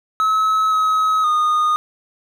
triangle tone with pitch steps, 1289 / 1276 / 1230 Hz, E6 / D#6 / D#6, -39 / +43 / -20 cents, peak -12 dBFS, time 0.2-1.76 s, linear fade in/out 0 ms, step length 520 ms, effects none

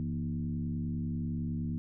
sine tone with frequency modulation, 164.81 Hz, E3, in tune, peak -31 dBFS, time 0-1.78 s, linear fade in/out 0 ms, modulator 70.4 Hz, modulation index 1.3, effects none

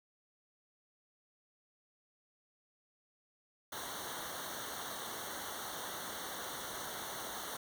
pink noise with comb filter, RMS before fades -43 dBFS, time 3.72-7.57 s, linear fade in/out 5 ms, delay 0.4 ms, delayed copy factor -1, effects none

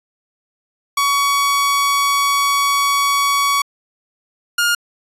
sawtooth tone pair in turn, 1125 / 1417.4 Hz, C#6 / F6, +25 / +25 cents, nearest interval major third, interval 400 cents, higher second, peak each -10 dBFS, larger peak neither, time 0.97-3.62 / 4.58-4.75 s, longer first, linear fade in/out 5 ms, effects resampled to 32000 Hz

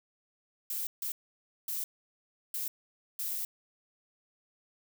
violet noise bursts at uneven times, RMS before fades -35 dBFS, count 5, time 0.7-0.87 / 1.02-1.12 / 1.68-1.84 / 2.54-2.68 / 3.19-3.45 s, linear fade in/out 2 ms, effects none

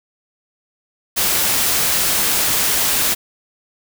white noise, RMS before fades -17 dBFS, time 1.16-3.15 s, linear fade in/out 20 ms, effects none

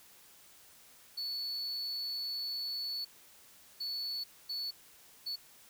triangle tone bursts at uneven times, 4435 Hz, C#8, in tune, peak -34 dBFS, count 4, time 1.17-3.05 / 3.8-4.24 / 4.49-4.71 / 5.26-5.36 s, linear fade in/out 10 ms, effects white hiss -59 dBFS RMS until 5.69 s

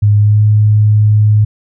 sine tone with pitch glide, 103.9 to 106.08 Hz, G#2 to G#2, +1 to +37 cents, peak -5 dBFS, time 0.02-1.45 s, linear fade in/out 10 ms, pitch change +36 cents, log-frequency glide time 0.17-0.42 s, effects none

